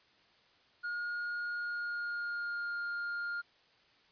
triangle tone with pitch glide, 1430 to 1408.7 Hz, F6 to F6, +41 to +15 cents, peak -33 dBFS, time 0.83-3.42 s, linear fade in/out 20 ms, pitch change -26 cents, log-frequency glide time 1.56-2.8 s, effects white hiss -66 dBFS RMS until 4.11 s + resampled to 11025 Hz

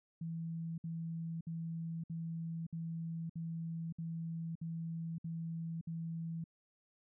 sine tone bursts, 164.81 Hz, E3, in tune, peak -38 dBFS, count 10, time 0.21-6.441 s, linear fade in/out 5 ms, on 570 ms, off 59 ms, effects none

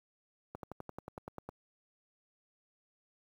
slowing click train, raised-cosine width 1 ms, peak -28 dBFS, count 11, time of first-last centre 0.55-1.49 s, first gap 82 ms, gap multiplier 1.03, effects high-pass 60 Hz 12 dB/octave + 10-bit

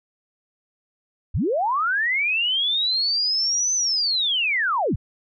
sine linear two-way sweep, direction up then down, 43.29 to 6170 to 43.29 Hz, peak -19 dBFS, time 1.34-4.96 s, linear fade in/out 10 ms, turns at 3.74 s, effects none

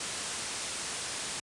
white low-pass noise, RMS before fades -37 dBFS, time 0-1.4 s, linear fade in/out 5 ms, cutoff 10000 Hz, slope 96 dB/octave, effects high-pass 60 Hz 12 dB/octave + resampled to 24000 Hz

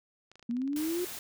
clicks, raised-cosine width 0.2 ms, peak -36 dBFS, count 12, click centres 0.316 / 0.356 / 0.395 / 0.427 / 0.511 / 0.568 / 0.618 / 0.677 / 0.732 / 0.807 / 0.912 / 0.968 s
sine linear sweep, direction up, 230 to 365.1 Hz, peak -29 dBFS, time 0.49-1.05 s, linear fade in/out 5 ms
white noise, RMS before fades -41 dBFS, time 0.76-1.19 s, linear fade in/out 2 ms
effects none

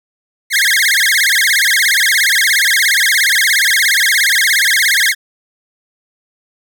sawtooth tone with vibrato, 1864.7 Hz, A#6, in tune, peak -6 dBFS, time 0.5-5.15 s, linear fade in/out 50 ms, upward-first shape sine, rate 17 Hz, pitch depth 280 cents each way, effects none

